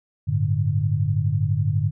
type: chord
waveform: sine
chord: G suspended second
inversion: none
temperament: equal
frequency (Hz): 98 / 110 / 146.83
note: G2 / A2 / D3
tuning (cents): 0 / 0 / 0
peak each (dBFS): -23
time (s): 0.27-1.91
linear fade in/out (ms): 20
effects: none